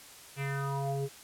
square tone with low-pass filter sweep, 138.59 Hz, C#3, in tune, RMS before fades -33 dBFS, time 0.36-1.09 s, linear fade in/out 50 ms, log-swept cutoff 2600 to 430 Hz, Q 5, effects white hiss -51 dBFS RMS until 1.23 s + low-pass 12000 Hz 12 dB/octave

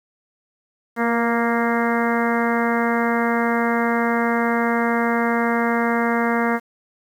harmonic tone with a mistuned harmonic, 233.1 Hz, A#3, in tune, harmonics 1 / 2 / 3 / 4 / 5 / 6 / 7 / 8 / 9, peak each -21 / -24 / -26 / -27 / -28 / -29 / -29 / -30 / -31 dBFS, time 0.96-6.6 s, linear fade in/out 50 ms, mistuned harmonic 2, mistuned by +18 cents, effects 8-bit

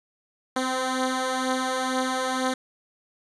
10% pulse beating tone pair, 256.8 / 258.9 Hz, C4 / C4, -32 / -18 cents, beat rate 2.1 Hz, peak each -22 / -17 dBFS, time 0.56-2.54 s, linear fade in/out 5 ms, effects resampled to 24000 Hz + 9-bit

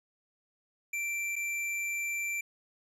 square tone with dropouts, 2349 Hz, D7, in tune, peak -32 dBFS, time 0.93-2.41 s, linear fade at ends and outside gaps 5 ms, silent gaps 1.357-1.362 s, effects low-pass 12000 Hz 12 dB/octave

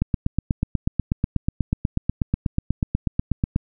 click train, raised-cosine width 5 ms, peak -7 dBFS, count 30, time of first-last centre 0.02-3.561 s, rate 8.19 Hz, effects none

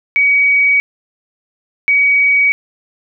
sine tone pair in turn, 2262 / 2262 Hz, C#7 / C#7, +34 / +34 cents, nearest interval unison, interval 0 cents, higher neither, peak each -8 dBFS, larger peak neither, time 0.16-0.8 / 1.88-2.52 s, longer neither, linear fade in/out 0 ms, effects none

